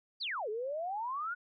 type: exponential two-way sweep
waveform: sine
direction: down then up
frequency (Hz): 4965 to 410.9 to 1485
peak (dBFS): -34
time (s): 0.2-1.35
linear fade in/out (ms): 20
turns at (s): 0.49
effects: none